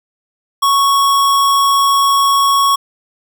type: tone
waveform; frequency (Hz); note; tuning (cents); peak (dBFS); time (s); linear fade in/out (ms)
square; 1108.7; C#6; 0; -10; 0.62-2.76; 10
effects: none